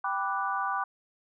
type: chord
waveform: sine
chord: G major seventh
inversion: none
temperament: equal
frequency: 784 / 987.8 / 1174.7 / 1480 Hz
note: G5 / B5 / D6 / F#6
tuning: 0 / 0 / 0 / 0 cents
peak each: -33 / -34 / -31 / -35 dBFS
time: 0.04-0.84 s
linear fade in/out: 5 ms
effects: none